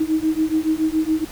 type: beating tone pair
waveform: sine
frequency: 312.1 / 319.2 Hz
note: D#4 / D#4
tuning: +5 / +44 cents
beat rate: 7.1 Hz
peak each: -20 dBFS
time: 0-1.25 s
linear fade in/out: 10 ms
effects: pink hiss -39 dBFS RMS until 1.31 s